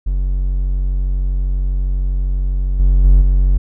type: tone with level steps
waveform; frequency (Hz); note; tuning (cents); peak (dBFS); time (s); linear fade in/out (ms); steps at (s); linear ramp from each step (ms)
triangle; 46.25; F#1; 0; -12 / -6 / -3 / -7; 0.06-3.58; 10; 2.79 / 3.04 / 3.21; 10
effects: none